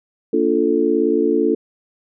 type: chord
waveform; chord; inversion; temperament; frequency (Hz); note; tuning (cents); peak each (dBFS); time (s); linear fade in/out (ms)
sine; Bb major seventh; none; equal with one note detuned; 233.1 / 291.1 / 349.2 / 440; Bb3 / D4 / F4 / A4; 0 / -15 / 0 / 0; -23 / -19 / -19 / -18; 0.33-1.55; 5
effects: none